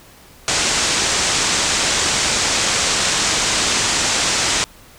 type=low-pass noise; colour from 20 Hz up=white; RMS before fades=-18 dBFS; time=0.48-4.64 s; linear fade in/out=0 ms; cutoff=8100 Hz; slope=48 dB/octave; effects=pink hiss -45 dBFS RMS until 4.98 s